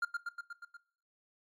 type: tone with echo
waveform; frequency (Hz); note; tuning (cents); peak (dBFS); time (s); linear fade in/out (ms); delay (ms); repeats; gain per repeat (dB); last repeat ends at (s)
triangle; 1400; F6; +4; -27; 0.02-0.05; 5; 120; 6; -3; 0.77
effects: noise-tail reverb RT60 0.5 s tail -20 dB re dry + MP3 96 kbps